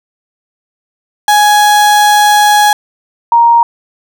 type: tone pair in turn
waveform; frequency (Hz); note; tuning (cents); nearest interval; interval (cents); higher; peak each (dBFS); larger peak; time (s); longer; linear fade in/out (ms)
35% pulse / sine; 834 / 936.1; G#5 / A#5; +7 / +7; major second; 200; second; -3; neither; 1.28-2.73 / 3.32-3.63; first; 2
effects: none